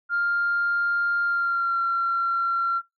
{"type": "tone with pitch glide", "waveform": "sine", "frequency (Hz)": [1400, 1368], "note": ["F6", "F6"], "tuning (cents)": [4, -36], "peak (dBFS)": -20, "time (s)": [0.09, 2.82], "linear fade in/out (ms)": 50, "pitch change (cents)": -40, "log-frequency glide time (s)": [1.24, 1.8], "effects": ["noise-tail reverb RT60 0.2 s tail -25 dB re dry", "tanh soft clip ceiling -16 dBFS"]}